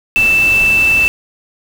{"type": "tone in noise", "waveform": "sine", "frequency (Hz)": 2651, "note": "E7", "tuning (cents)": 9, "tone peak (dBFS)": -8, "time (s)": [0.16, 1.08], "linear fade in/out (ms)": 0, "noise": "pink", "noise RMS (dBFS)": -24, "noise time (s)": [0.16, 1.08], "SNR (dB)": 13, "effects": []}